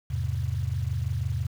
sine chord, E augmented, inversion none, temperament just, 82.41 / 103.01 / 128.76 Hz, E2 / G#2 / B#2, 0 / -14 / -27 cents, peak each -30 dBFS, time 0.1-1.47 s, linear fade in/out 10 ms, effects 8-bit

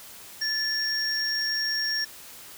triangle tone pair together, 1746 / 5555 Hz, A6 / F8, -14 / -10 cents, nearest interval octave + minor sixth, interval 2004 cents, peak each -28 / -25 dBFS, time 0.41-2.05 s, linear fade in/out 10 ms, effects white hiss -45 dBFS RMS until 2.57 s

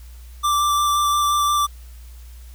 square tone with vibrato, 1174 Hz, D6, 1 cent flat, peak -17 dBFS, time 0.43-1.67 s, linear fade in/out 20 ms, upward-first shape square, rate 5.7 Hz, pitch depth 9 cents each way, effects added 60 Hz sine -37 dBFS peak until 2.54 s + white hiss -52 dBFS RMS until 2.54 s

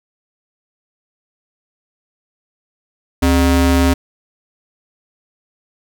square ring-modulated tone, 169.1 Hz, E3, 44 cents sharp, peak -8 dBFS, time 3.22-3.94 s, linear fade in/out 10 ms, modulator 95.6 Hz, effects none

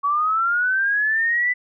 sine linear sweep, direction up, 1122 to 2001 Hz, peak -17 dBFS, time 0.03-1.54 s, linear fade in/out 20 ms, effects none

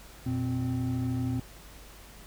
triangle tone cluster, 88.3 / 120.9 / 259.4 Hz, F2 / B2 / C4, +20 / -36 / -15 cents, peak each -36 / -28 / -29 dBFS, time 0.26-1.4 s, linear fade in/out 5 ms, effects added 50 Hz sine -51 dBFS peak until 2.26 s + pink hiss -51 dBFS RMS until 2.26 s

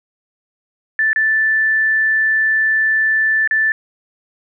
sine tone with dropouts, 1760 Hz, A6, in tune, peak -12 dBFS, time 0.99-3.72 s, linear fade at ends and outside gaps 1 ms, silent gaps 1.131-1.16 / 3.475-3.51 s, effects none

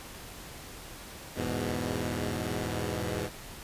10% pulse chord, E major, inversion none, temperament equal, 82.41 / 103.83 / 123.47 Hz, E2 / G#2 / B2, 0 / 0 / 0 cents, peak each -27 dBFS, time 1.35-3.3 s, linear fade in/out 50 ms, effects pink hiss -45 dBFS RMS until 3.63 s + resampled to 32000 Hz

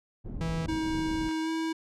pink low-pass noise, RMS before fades -37 dBFS, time 0.24-1.3 s, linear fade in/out 20 ms, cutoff 260 Hz, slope 12 dB/octave
45% pulse tone, 163.3 Hz, E3, 16 cents flat, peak -29 dBFS, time 0.41-0.66 s, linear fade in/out 0 ms
square tone with pitch glide, 318.2 to 323.2 Hz, D#4 to E4, +39 to -34 cents, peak -29 dBFS, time 0.68-1.73 s, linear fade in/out 10 ms, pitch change +27 cents, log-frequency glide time 1.42-1.49 s
clicks, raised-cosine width 0.3 ms, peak -30 dBFS, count 2, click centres 1.291 / 1.312 s
effects low-pass 7000 Hz 12 dB/octave

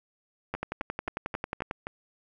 two click trains, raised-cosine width 0.5 ms, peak -19 / -16 dBFS, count 6 / 14, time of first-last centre 0.55-1.869 / 0.54-1.711 s, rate 3.79 / 11.1 Hz, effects none

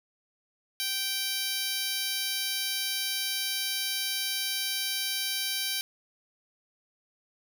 10% pulse tone with high-pass filter, 780 Hz, G5, 9 cents flat, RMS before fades -31 dBFS, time 0.8-5.81 s, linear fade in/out 0 ms, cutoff 3300 Hz, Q 0.6, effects none

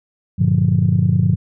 sine chord, G minor seventh, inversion none, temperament just, 98 / 117.6 / 147 / 176.4 Hz, G2 / Bb2 / D3 / F3, 0 / +16 / +2 / +18 cents, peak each -17 dBFS, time 0.38-1.36 s, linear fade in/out 20 ms, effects tanh soft clip ceiling -3 dBFS

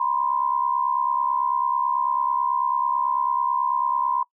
sine tone pair together, 968 / 1037.1 Hz, B5 / C6, -35 / -16 cents, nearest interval minor second, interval 119 cents, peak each -23 dBFS, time 0-4.23 s, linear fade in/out 5 ms, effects noise-tail reverb RT60 0.1 s tail -22 dB re dry

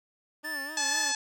15% pulse tone with vibrato, 293.7 Hz, D4, in tune, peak -35 dBFS, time 0.43-1.13 s, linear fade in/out 20 ms, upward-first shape sine, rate 4 Hz, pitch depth 130 cents each way
square tone with tremolo, 1760 Hz, A6, in tune, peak -32 dBFS, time 0.44-1.1 s, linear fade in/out 10 ms, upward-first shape triangle, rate 2.3 Hz, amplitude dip 70%
harmonic tone, 863 Hz, A5, 34 cents flat, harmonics 1 / 2 / 3 / 4 / 5 / 6 / 7 / 8 / 9 / 10, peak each -36 / -33 / -40 / -39 / -35 / -36 / -33 / -40 / -36 / -42 dBFS, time 0.77-1.15 s, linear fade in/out 2 ms
effects none

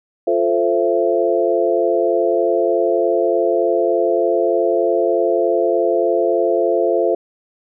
sine chord, F major seventh, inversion none, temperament equal with one note detuned, 349.2 / 440 / 523.3 / 670.4 Hz, F4 / A4 / C5 / E5, 0 / 0 / 0 / +29 cents, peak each -19 dBFS, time 0.27-7.15 s, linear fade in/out 5 ms, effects none

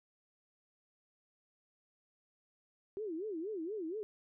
sine tone with vibrato, 372.6 Hz, F#4, 12 cents sharp, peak -37 dBFS, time 2.97-4.03 s, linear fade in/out 0 ms, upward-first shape sine, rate 4.2 Hz, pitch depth 290 cents each way, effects none

